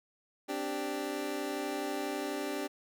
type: chord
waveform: 25% pulse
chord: C suspended second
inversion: none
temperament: equal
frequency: 261.6 / 293.7 / 392 Hz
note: C4 / D4 / G4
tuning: 0 / 0 / 0 cents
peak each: -38 / -33 / -34 dBFS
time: 0.48-2.68 s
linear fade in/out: 20 ms
effects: none